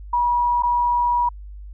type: tone with dropouts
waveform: sine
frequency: 965 Hz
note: B5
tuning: 40 cents flat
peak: -16 dBFS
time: 0.13-1.29 s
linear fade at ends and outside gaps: 5 ms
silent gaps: 0.624-0.633 s
effects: added 50 Hz sine -34 dBFS peak until 1.73 s